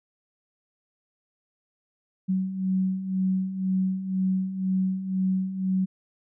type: beating tone pair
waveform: sine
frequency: 186.7 / 188.7 Hz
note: F#3 / F#3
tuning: +16 / +34 cents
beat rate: 2 Hz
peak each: -30 / -24 dBFS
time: 2.28-5.86 s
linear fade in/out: 20 ms
effects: none